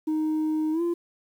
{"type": "tone with pitch glide", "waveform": "sine", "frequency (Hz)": [311.1, 343.2], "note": ["D#4", "F4"], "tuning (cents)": [0, -30], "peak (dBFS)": -20, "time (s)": [0.07, 0.94], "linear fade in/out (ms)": 10, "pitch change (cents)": 170, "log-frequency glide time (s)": [0.72, 0.82], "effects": ["tanh soft clip ceiling -22 dBFS", "9-bit"]}